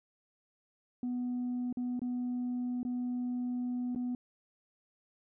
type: tone with dropouts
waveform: sine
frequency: 246.9 Hz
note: B3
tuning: in tune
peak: -30 dBFS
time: 1.03-4.15 s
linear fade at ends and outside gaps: 2 ms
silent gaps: 1.727-1.771 / 1.994-2.017 / 2.831-2.85 / 3.949-3.959 s
effects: tanh soft clip ceiling -30 dBFS